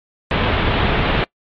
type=low-pass noise; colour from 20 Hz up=pink; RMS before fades=-17 dBFS; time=0.31-1.24 s; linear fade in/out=0 ms; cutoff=3600 Hz; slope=48 dB/octave; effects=noise-tail reverb RT60 0.1 s tail -23 dB re dry + MP3 48 kbps